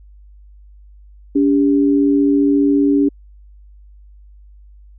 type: tone pair together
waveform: sine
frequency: 284.5 / 399.4 Hz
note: C#4 / G4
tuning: +45 / +32 cents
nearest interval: tritone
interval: 587 cents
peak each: -11 / -19 dBFS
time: 1.35-3.09 s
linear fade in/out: 10 ms
effects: added 50 Hz sine -40 dBFS peak until 4.98 s